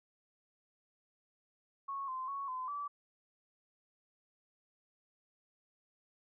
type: tone with pitch steps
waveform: sine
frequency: 1102 / 1036 / 1110 / 1023 / 1155 Hz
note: C#6 / C6 / C#6 / C6 / D6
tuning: -11 / -17 / +2 / -39 / -29 cents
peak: -37 dBFS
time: 1.88-2.88 s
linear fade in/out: 10 ms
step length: 200 ms
effects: none